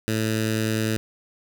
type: tone with notch filter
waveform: 10% pulse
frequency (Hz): 110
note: A2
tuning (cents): 0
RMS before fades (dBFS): -24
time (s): 0.08-0.97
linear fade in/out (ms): 0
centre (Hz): 780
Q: 0.79
effects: none